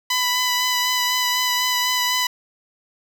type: tone with vibrato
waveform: 10% pulse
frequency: 996 Hz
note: B5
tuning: 14 cents sharp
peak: -10 dBFS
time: 0.1-2.27 s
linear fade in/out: 5 ms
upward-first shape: sine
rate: 4 Hz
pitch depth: 15 cents each way
effects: none